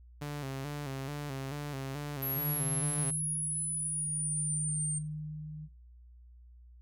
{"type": "tone with vibrato", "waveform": "sawtooth", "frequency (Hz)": 140.4, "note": "C#3", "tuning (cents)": 22, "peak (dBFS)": -32, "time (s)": [0.21, 3.11], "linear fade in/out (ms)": 10, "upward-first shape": "square", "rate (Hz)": 2.3, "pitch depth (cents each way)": 71}
{"type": "exponential sweep", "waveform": "sine", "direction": "down", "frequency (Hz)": [11690, 8690], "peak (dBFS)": -32, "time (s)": [2.22, 4.99], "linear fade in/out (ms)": 10}
{"type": "tone with tremolo", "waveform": "sine", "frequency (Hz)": 153.1, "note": "D#3", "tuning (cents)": -28, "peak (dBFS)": -33, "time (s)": [2.34, 5.69], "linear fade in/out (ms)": 50, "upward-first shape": "sine", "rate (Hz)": 0.53, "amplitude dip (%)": 55}
{"effects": ["noise-tail reverb RT60 0.3 s tail -19 dB re dry", "added 60 Hz sine -52 dBFS peak until 6.81 s"]}